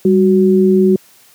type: tone pair together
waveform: sine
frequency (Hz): 196.74 / 371.4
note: G3 / F#4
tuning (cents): +7 / +7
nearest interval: major seventh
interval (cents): 1100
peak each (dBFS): -10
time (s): 0.05-0.96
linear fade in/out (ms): 2
effects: white hiss -47 dBFS RMS until 1.34 s + high-pass 100 Hz 12 dB/octave